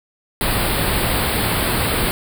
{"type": "band-stop noise", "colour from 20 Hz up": "pink", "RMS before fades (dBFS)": -19, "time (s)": [0.41, 2.11], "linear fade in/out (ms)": 0, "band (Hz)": [4800, 8200], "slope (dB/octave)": 96, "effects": []}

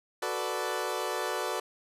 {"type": "chord", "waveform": "20% pulse", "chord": "B minor seventh", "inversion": "second", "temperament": "equal", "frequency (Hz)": [370, 440, 493.9, 587.3], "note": ["F#4", "A4", "B4", "D5"], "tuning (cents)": [0, 0, 0, 0], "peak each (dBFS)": -31, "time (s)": [0.22, 1.6], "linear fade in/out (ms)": 5, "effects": ["resampled to 32000 Hz"]}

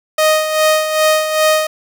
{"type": "tone with tremolo", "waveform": "sawtooth", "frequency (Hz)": 622.3, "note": "D#5", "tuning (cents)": 0, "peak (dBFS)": -5, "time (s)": [0.18, 1.67], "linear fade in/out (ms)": 5, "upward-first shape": "sine", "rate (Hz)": 2.5, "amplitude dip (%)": 60, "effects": ["7-bit"]}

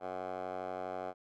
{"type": "tone with band-pass filter", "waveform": "10% pulse", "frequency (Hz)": 92.3, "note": "F#2", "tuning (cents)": -4, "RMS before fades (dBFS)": -40, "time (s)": [0, 1.14], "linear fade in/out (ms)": 50, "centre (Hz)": 780, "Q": 4.3, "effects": []}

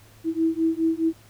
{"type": "beating tone pair", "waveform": "sine", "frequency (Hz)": [323.2, 328], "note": ["E4", "E4"], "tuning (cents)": [-34, -9], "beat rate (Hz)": 4.8, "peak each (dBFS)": -23, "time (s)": [0.24, 1.13], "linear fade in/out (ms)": 50, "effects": ["added 107 Hz sine -52 dBFS peak until 1.29 s", "pink hiss -54 dBFS RMS until 1.29 s"]}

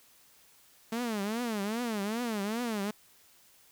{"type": "tone with vibrato", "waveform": "sawtooth", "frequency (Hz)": 220, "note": "A3", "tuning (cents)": 0, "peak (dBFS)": -27, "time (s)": [0.92, 2.91], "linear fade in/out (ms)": 5, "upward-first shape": "triangle", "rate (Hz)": 2.5, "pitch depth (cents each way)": 220, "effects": ["white hiss -61 dBFS RMS until 3.71 s"]}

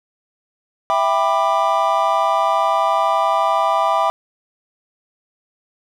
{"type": "chord", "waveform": "triangle", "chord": "E minor seventh", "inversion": "none", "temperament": "just", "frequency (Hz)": [659.3, 791.1, 988.9, 1186.7], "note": ["E5", "G5", "B5", "D6"], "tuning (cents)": [0, 16, 2, 18], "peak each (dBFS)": -18, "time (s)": [0.9, 4.1], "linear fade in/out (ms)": 0, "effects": []}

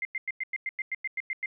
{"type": "tone bursts", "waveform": "sine", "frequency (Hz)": 2093, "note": "C7", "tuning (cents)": 0, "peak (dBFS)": -28, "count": 12, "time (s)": [0.02, 1.459], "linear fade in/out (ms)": 2, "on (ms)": 31, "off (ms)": 97, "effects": []}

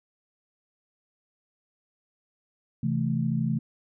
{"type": "chord", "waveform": "sine", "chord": "A minor", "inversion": "first", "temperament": "equal with one note detuned", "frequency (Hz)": [132.33, 164.81, 220], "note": ["C3", "E3", "A3"], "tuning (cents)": [20, 0, 0], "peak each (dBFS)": -28, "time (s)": [2.83, 3.59], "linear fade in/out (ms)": 5, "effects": []}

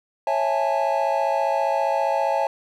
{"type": "chord", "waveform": "triangle", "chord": "A major seventh", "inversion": "first", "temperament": "just", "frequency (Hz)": [550, 660, 825, 880], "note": ["C#5", "E5", "G#5", "A5"], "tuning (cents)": [-14, 2, -12, 0], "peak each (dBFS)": -23, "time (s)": [0.27, 2.47], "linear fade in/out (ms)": 2, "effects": []}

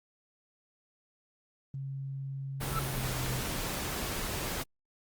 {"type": "tone with pitch glide", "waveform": "sine", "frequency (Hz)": [136.2, 127.08], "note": ["C#3", "B2"], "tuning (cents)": [-30, 50], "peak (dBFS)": -35, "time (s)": [1.74, 3.41], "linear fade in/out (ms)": 2, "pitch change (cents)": -120, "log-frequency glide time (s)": [2.74, 3.1]}
{"type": "noise", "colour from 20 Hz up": "pink", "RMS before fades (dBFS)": -35, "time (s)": [2.6, 4.64], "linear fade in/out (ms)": 20}
{"type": "tone with exponential growth", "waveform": "triangle", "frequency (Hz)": 1318.5, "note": "E6", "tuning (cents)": 0, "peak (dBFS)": -26, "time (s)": [2.61, 2.79], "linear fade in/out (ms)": 1, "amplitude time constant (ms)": 37}
{"effects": ["Opus 32 kbps"]}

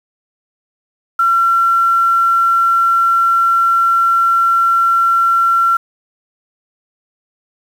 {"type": "tone with quantisation", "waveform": "sine", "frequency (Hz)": 1360, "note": "F6", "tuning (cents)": -46, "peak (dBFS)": -9, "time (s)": [1.19, 5.77], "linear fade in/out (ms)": 5, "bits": 6, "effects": []}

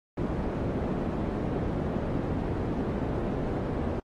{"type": "low-pass noise", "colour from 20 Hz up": "white", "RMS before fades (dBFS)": -30, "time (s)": [0.17, 4], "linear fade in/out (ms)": 5, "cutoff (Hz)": 360, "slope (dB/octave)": 12, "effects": ["AAC 32 kbps"]}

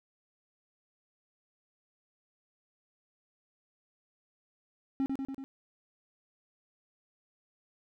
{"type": "tone with echo", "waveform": "triangle", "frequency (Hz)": 270, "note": "C#4", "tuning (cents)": -45, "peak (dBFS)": -25, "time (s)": [5, 5.06], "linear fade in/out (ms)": 0, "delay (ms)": 95, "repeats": 4, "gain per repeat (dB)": -3, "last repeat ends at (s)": 5.44, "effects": []}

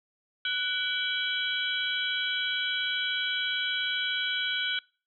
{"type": "tone cluster", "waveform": "sine", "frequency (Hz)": [1485, 2305, 3031, 3299, 3934], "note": ["F#6", "D7", "F#7", "G#7", "B7"], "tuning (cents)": [6, -33, 41, -12, -7], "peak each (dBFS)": [-31, -36, -33, -32, -40], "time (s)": [0.45, 4.79], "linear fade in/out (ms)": 2, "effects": ["noise-tail reverb RT60 0.4 s tail -26 dB re dry"]}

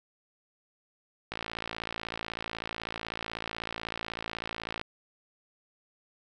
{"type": "click train", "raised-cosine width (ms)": 0.3, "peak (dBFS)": -18, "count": 197, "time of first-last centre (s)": [1.32, 4.814], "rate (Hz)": 56.1, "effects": []}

